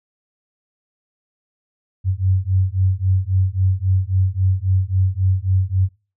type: beating tone pair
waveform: sine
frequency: 92.5 / 96.2 Hz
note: F#2 / G2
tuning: 0 / -32 cents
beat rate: 3.7 Hz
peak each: -18 dBFS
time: 2.04-5.89 s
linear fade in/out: 50 ms
effects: noise-tail reverb RT60 0.3 s tail -20 dB re dry